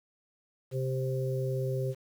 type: harmonic tone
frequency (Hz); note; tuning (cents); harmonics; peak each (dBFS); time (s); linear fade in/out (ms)
131; C3; +2; 1 / 3 / 4; -30 / -35 / -36; 0.71-1.95; 50
effects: 9-bit